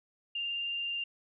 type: tone with vibrato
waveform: sine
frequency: 2794 Hz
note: F7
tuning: in tune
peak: -32 dBFS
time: 0.35-1.04 s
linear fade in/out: 5 ms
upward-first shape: square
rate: 19 Hz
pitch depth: 9 cents each way
effects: none